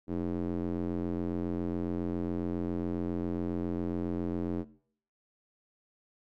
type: tone with band-pass filter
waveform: square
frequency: 43.65 Hz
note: F1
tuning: in tune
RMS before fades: -33 dBFS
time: 0.07-4.65 s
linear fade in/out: 50 ms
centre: 300 Hz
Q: 1.9
effects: noise-tail reverb RT60 0.6 s tail -20 dB re dry